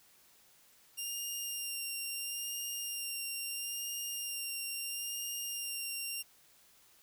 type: tone with vibrato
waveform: 10% pulse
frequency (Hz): 2794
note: F7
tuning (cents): 0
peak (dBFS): -29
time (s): 0.97-6.23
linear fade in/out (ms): 20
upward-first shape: sine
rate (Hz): 0.75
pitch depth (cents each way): 17
effects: white hiss -64 dBFS RMS until 7.02 s